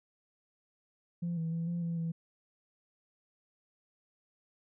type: tone with pitch steps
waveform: sine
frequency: 171.9 / 163.3 / 166.4 / 172.2 / 168.2 / 165.3 Hz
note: F3 / E3 / E3 / F3 / E3 / E3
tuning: -27 / -16 / +17 / -24 / +35 / +5 cents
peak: -30 dBFS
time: 1.22-2.12 s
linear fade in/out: 10 ms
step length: 150 ms
effects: tanh soft clip ceiling -29 dBFS